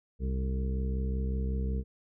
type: harmonic tone with a mistuned harmonic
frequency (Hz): 65.41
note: C2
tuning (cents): 0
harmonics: 1 / 2 / 3 / 4 / 5 / 6 / 7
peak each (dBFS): -29 / -39 / -37 / -48 / -51 / -49 / -43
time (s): 0.19-1.84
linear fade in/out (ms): 50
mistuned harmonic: 7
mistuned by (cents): -24
effects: none